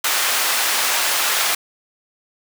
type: high-pass noise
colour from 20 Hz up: pink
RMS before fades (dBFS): -19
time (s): 0.04-1.55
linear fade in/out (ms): 5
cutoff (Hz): 1000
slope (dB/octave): 12
effects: none